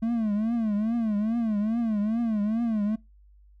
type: tone with vibrato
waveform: triangle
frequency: 220 Hz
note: A3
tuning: in tune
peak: -21 dBFS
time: 0.02-2.96 s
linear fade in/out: 10 ms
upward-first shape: triangle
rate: 2.4 Hz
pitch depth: 150 cents each way
effects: noise-tail reverb RT60 0.2 s tail -23 dB re dry + added 50 Hz sine -52 dBFS peak until 3.6 s